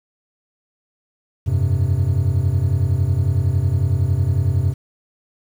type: chord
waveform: triangle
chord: F suspended second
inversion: none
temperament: just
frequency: 87.31 / 98.22 / 130.96 Hz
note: F2 / G2 / C3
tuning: 0 / +4 / +2 cents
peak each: -18 / -17 / -18 dBFS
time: 1.46-4.74 s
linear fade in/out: 20 ms
effects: 8-bit